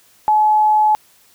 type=tone; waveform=sine; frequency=854 Hz; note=G#5; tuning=48 cents sharp; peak=-10 dBFS; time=0.28-0.95 s; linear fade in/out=0 ms; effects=white hiss -52 dBFS RMS until 1.34 s